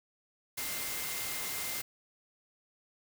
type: tone in noise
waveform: sine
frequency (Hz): 2093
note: C7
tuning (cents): 0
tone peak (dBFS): -45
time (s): 0.57-1.82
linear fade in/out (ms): 10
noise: white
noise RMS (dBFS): -37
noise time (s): 0.57-1.82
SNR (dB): -11
effects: none